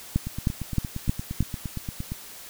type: two click trains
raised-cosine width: 5 ms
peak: -18 / -9 dBFS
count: 17 / 5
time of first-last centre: 0.27-2.12 / 0.16-1.406 s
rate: 8.65 / 3.21 Hz
effects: white hiss -43 dBFS RMS until 2.49 s